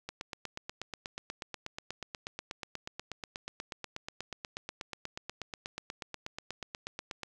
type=click train; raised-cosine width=0.2 ms; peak=-21 dBFS; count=60; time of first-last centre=0.09-7.233 s; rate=8.26 Hz; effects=none